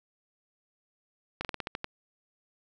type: slowing click train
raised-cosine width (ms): 0.3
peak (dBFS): -17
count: 8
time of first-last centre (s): 1.41-1.844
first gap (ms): 38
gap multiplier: 1.16
effects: none